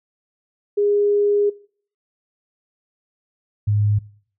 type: tone pair in turn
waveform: sine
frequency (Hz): 410 / 104.11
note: G#4 / G#2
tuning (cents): -22 / +5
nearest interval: 2 octaves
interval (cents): 2373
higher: first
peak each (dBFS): -15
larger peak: neither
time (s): 0.77-1.5 / 3.67-3.99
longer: first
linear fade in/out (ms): 10
effects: noise-tail reverb RT60 0.5 s tail -21 dB re dry